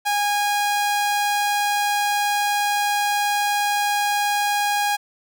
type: tone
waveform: sawtooth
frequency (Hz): 821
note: G#5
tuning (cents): -20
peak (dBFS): -15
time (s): 0.05-4.97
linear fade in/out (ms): 20
effects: none